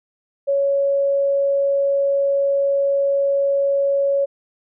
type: tone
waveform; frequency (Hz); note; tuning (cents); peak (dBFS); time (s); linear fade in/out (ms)
sine; 557; C#5; +8; -15; 0.47-4.26; 20
effects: none